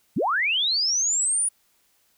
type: linear sweep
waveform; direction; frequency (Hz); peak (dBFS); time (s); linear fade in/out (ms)
sine; up; 116.54 to 9760; -20; 0.16-1.49; 10
effects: white hiss -65 dBFS RMS until 2.17 s